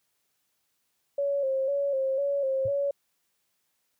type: tone with vibrato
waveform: sine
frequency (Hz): 548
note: C#5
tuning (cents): -20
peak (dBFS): -24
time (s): 1.18-2.91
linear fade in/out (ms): 5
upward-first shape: square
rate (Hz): 2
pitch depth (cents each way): 47
type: tone with exponential decay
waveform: sine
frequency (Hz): 110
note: A2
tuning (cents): 0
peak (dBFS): -30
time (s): 2.65-2.73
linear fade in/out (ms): 5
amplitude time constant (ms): 17
effects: white hiss -75 dBFS RMS until 3.99 s + high-pass 60 Hz 12 dB/octave